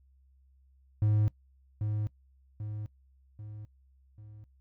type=tone with echo; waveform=triangle; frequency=106 Hz; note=G#2; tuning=36 cents sharp; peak=-21 dBFS; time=1.02-1.28 s; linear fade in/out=0 ms; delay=790 ms; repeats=4; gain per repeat=-6 dB; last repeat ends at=4.44 s; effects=noise-tail reverb RT60 0.1 s tail -20 dB re dry + added 66 Hz sine -60 dBFS peak until 4.6 s

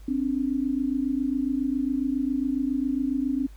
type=tone pair together; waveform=sine; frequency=261.6 / 288.9 Hz; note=C4 / D4; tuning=0 / -28 cents; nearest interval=major second; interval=172 cents; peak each=-25 / -27 dBFS; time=0.08-3.47 s; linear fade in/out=5 ms; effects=added 50 Hz sine -42 dBFS peak until 3.56 s + pink hiss -59 dBFS RMS until 3.56 s

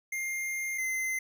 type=tone pair in turn; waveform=square; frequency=2113 / 2065 Hz; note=C7 / C7; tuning=+16 / -23 cents; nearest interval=unison; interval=39 cents; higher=first; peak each=-32 / -30 dBFS; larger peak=second; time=0.12-0.78 / 0.78-1.19 s; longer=first; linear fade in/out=5 ms; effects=none

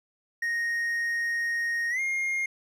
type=tone with pitch glide; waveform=triangle; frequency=1864.7 to 2130 Hz; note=A#6 to C7; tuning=0 to +30 cents; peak=-24 dBFS; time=0.42-2.46 s; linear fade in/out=5 ms; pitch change=+230 cents; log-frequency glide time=1.9-2 s; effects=none

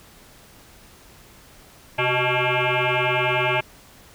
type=tone with frequency modulation; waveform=sine; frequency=880 Hz; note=A5; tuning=in tune; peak=-18 dBFS; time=1.98-3.61 s; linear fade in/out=10 ms; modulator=250 Hz; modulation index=7.6; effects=pink hiss -49 dBFS RMS until 4.14 s

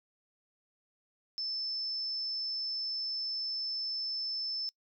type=tone; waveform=sine; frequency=5274 Hz; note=E8; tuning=in tune; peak=-33 dBFS; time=1.38-4.69 s; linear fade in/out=0 ms; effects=noise-tail reverb RT60 0.1 s tail -25 dB re dry

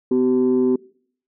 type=tone pair together; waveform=sine; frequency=252.8 / 382.8 Hz; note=B3 / G4; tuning=+41 / -41 cents; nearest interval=perfect fifth; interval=718 cents; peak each=-16 dBFS; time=0.11-0.76 s; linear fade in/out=5 ms; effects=noise-tail reverb RT60 0.6 s tail -24 dB re dry + tanh soft clip ceiling -10 dBFS

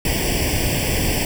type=noise with comb filter; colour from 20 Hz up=pink; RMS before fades=-20 dBFS; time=0.05-1.25 s; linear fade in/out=2 ms; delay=0.38 ms; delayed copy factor=+0.95; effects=none

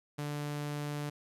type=tone; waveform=sawtooth; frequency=146.83 Hz; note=D3; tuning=in tune; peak=-31 dBFS; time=0.18-1.1 s; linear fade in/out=10 ms; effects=resampled to 32000 Hz + 12-bit

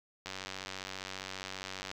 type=click train; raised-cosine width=0.2 ms; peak=-22 dBFS; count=158; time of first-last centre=0.26-1.914 s; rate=94.9 Hz; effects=9-bit

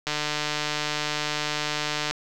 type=click train; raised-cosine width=0.2 ms; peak=-9 dBFS; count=307; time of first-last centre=0.07-2.11 s; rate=150 Hz; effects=none

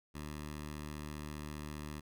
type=tone with notch filter; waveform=10% pulse; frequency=75 Hz; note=D2; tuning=37 cents sharp; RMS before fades=-44 dBFS; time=0.14-2.01 s; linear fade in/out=20 ms; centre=470 Hz; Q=1.6; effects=none

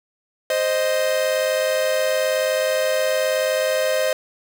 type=tone pair together; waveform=45% pulse; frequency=523 / 622 Hz; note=C5 / D#5; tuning=-1 / -1 cents; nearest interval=minor third; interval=300 cents; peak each=-21 dBFS; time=0.5-4.13 s; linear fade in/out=2 ms; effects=none

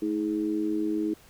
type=tone with amplitude modulation; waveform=sine; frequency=318.9 Hz; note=D#4; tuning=43 cents sharp; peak=-21 dBFS; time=0.02-1.14 s; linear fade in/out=5 ms; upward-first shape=sine; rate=101 Hz; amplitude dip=85%; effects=pink hiss -55 dBFS RMS until 1.29 s

